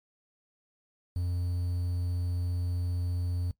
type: tone with quantisation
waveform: triangle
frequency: 88.5 Hz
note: F2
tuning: 23 cents sharp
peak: -26 dBFS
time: 1.16-3.51 s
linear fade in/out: 0 ms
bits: 9
effects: noise-tail reverb RT60 0.1 s tail -19 dB re dry + MP3 96 kbps